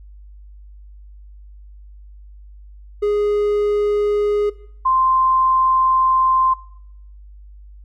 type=tone pair in turn; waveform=triangle / sine; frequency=414.4 / 1044.2 Hz; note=G#4 / C6; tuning=-4 / -4 cents; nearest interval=octave + major third; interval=1600 cents; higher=second; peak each=-13 dBFS; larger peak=neither; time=3.02-4.5 / 4.85-6.54 s; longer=second; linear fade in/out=10 ms; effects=noise-tail reverb RT60 0.7 s tail -19 dB re dry + added 50 Hz sine -38 dBFS peak until 7.84 s